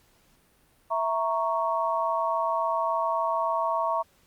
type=chord; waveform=sine; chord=A# diminished; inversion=second; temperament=equal; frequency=659.3 / 932.3 / 1108.7 Hz; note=E5 / A#5 / C#6; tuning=0 / 0 / 0 cents; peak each=-28 / -28 / -28 dBFS; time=0.9-4.03 s; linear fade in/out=20 ms; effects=pink hiss -63 dBFS RMS until 4.26 s + Opus 48 kbps